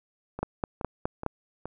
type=two click trains; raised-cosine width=1 ms; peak=-21 / -13 dBFS; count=4 / 5; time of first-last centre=0.39-1.656 / 0.43-1.263 s; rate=2.37 / 4.8 Hz; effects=none